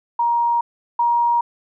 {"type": "tone pair in turn", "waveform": "sine", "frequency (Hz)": [943, 946.7], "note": ["A#5", "A#5"], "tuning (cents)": [20, 26], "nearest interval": "unison", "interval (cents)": 6, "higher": "second", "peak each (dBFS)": [-15, -14], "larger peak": "second", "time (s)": [[0.19, 0.61], [0.99, 1.41]], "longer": "neither", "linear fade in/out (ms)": 5, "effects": []}